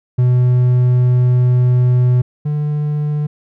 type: tone pair in turn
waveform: triangle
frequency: 124.6 / 148.78 Hz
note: B2 / D3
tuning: +16 / +23 cents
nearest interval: minor third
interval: 307 cents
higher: second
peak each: -7 / -13 dBFS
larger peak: first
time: 0.18-2.22 / 2.45-3.27 s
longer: first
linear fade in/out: 10 ms
effects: none